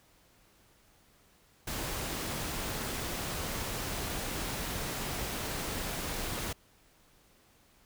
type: noise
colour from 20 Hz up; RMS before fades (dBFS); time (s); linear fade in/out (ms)
pink; -36; 1.67-6.53; 5
effects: pink hiss -64 dBFS RMS until 7.85 s

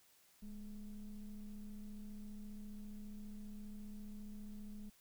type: ring-modulated tone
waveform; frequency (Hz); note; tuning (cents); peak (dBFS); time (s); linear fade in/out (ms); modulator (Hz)
triangle; 112.6; A2; +40; -40; 0.42-4.9; 10; 95.2
effects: tanh soft clip ceiling -39 dBFS + white hiss -69 dBFS RMS until 5 s

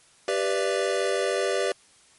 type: chord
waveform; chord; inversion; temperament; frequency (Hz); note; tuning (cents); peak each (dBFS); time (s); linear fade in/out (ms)
square; E minor seventh; first; equal with one note detuned; 392 / 493.9 / 587.3 / 672.7; G4 / B4 / D5 / E5; 0 / 0 / 0 / +35; -28 / -29 / -29 / -33; 0.28-1.72; 2
effects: white hiss -57 dBFS RMS until 2.18 s + MP3 48 kbps

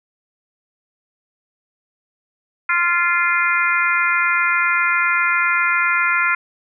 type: harmonic tone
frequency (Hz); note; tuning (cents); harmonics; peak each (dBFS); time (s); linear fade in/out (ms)
347.5; F4; -9; 3 / 4 / 5 / 6 / 7; -24 / -18 / -24 / -20 / -23; 2.69-6.35; 5
effects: none

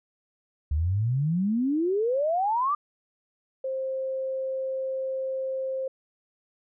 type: exponential sweep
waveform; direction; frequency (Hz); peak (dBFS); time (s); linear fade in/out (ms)
sine; up; 70.8 to 1214; -22; 0.71-2.75; 5
type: tone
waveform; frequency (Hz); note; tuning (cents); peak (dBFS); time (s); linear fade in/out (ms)
sine; 528; C5; +16; -27; 3.64-5.88; 5
effects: none

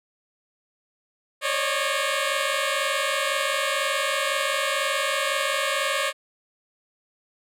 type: tone cluster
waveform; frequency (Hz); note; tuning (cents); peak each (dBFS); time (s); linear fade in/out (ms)
10% pulse; 543 / 565 / 610; C#5 / C#5 / D#5; -36 / +33 / -34; -19; 1.41-6.13; 50
effects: low-pass 12000 Hz 12 dB/octave

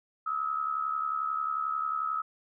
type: tone with amplitude modulation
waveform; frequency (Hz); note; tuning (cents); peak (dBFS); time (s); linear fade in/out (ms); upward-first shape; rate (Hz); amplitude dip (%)
sine; 1286; E6; -43; -25; 0.26-2.22; 10; sine; 71.2; 70
effects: none

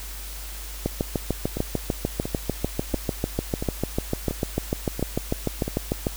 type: two click trains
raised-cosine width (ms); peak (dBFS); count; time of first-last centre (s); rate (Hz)
2; -14 / -9; 7 / 36; 1.57-5.68 / 0.86-6.068; 1.46 / 6.72
effects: added 50 Hz sine -35 dBFS peak until 6.16 s + white hiss -39 dBFS RMS until 6.16 s

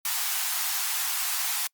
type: high-pass noise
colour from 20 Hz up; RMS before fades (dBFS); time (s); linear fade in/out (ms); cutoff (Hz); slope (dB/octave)
white; -28; 0.05-1.67; 2; 700; 96
effects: noise-tail reverb RT60 0.1 s tail -26 dB re dry + Opus 32 kbps

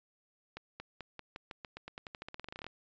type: accelerating click train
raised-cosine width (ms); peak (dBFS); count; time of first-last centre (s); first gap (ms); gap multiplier
0.3; -27; 24; 0.57-2.666; 230; 0.9
effects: resampled to 16000 Hz

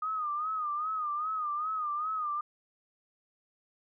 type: tone with vibrato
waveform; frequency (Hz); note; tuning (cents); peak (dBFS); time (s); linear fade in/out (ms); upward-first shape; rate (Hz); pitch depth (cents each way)
sine; 1233; D#6; -16; -30; 0.02-2.41; 5; sine; 2.5; 85
effects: none

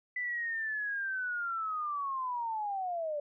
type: linear sweep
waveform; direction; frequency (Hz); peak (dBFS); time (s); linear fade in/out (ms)
sine; down; 2000 to 574; -32; 0.16-3.2; 5
effects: none

